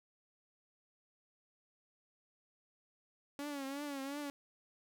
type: tone with vibrato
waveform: sawtooth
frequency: 280.9 Hz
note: C#4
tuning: 23 cents sharp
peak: -36 dBFS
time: 3.39-4.3 s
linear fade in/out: 0 ms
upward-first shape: triangle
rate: 2.8 Hz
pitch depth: 93 cents each way
effects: none